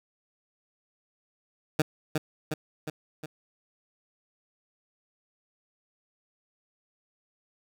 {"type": "tone with echo", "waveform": "15% pulse", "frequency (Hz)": 154.2, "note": "D#3", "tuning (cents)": -15, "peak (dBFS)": -14, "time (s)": [1.79, 1.82], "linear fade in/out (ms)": 5, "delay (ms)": 360, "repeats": 4, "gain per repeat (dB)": -4, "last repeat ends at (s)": 3.26, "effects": []}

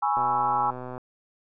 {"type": "chord", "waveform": "sine", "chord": "C# minor seventh", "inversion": "second", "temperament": "equal", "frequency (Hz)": [830.6, 987.8, 1108.7, 1318.5], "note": ["G#5", "B5", "C#6", "E6"], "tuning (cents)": [0, 0, 0, 0], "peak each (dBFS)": [-24, -29, -29, -29], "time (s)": [0.02, 0.71], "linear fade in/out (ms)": 10}
{"type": "click train", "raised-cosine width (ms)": 1, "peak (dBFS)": -23, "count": 103, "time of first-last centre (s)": [0.17, 0.98], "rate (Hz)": 126}
{"effects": []}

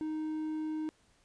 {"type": "tone", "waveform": "triangle", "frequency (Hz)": 311.1, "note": "D#4", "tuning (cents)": 0, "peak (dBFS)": -31, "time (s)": [0.01, 0.89], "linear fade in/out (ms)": 0, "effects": ["pink hiss -68 dBFS RMS until 1.24 s", "resampled to 22050 Hz"]}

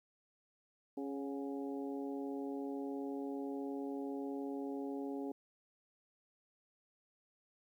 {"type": "harmonic tone with a mistuned harmonic", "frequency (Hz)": 138.59, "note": "C#3", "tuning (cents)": 0, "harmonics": [2, 3, 4, 5, 6], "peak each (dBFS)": [-40, -44, -51, -53, -53], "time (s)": [0.97, 5.32], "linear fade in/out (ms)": 5, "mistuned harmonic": 5, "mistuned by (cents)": 66, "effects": ["12-bit"]}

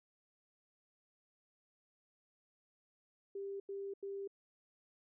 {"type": "tone bursts", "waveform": "sine", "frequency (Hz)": 395.6, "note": "G4", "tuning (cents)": 16, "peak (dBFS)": -40, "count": 3, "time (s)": [3.35, 4.276], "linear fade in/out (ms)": 5, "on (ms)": 250, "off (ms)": 88, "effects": []}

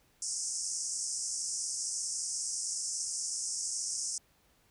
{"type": "band-pass noise", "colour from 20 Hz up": "pink", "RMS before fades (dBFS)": -36, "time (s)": [0.22, 4.18], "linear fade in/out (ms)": 2, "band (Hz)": [5200, 9400], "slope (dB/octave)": 96, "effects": ["pink hiss -68 dBFS RMS until 4.7 s"]}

